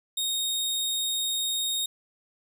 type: tone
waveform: sawtooth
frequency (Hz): 3719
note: A#7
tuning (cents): -5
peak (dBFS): -23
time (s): 0.17-1.86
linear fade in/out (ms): 5
effects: none